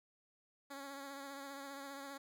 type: tone with vibrato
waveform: 10% pulse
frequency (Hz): 277.2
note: C#4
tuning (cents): 0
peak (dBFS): -38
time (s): 0.7-2.18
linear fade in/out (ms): 10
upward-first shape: triangle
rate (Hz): 15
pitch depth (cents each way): 37
effects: none